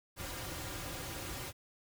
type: noise with comb filter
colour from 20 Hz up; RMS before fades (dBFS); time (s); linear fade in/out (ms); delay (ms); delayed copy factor
pink; -42; 0.16-1.53; 50; 4.6; -0.6
effects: none